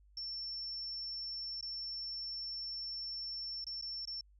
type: tone with dropouts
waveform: sine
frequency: 5410 Hz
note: E8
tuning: 44 cents sharp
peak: -39 dBFS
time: 0.17-4.21 s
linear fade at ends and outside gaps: 2 ms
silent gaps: 1.61-1.626 / 3.643-3.667 / 3.813-3.823 / 4.053-4.074 s
effects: added 50 Hz sine -61 dBFS peak until 4.39 s